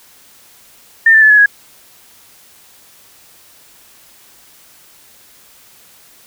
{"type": "tone with pitch steps", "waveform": "sine", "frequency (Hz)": [1806, 1768.8, 1732.4, 1696.8, 1661.9], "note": ["A6", "A6", "A6", "G#6", "G#6"], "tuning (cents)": [45, 9, -27, 37, 1], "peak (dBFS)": -4, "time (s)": [1.06, 1.46], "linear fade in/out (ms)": 5, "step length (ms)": 80, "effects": ["white hiss -45 dBFS RMS until 6.26 s"]}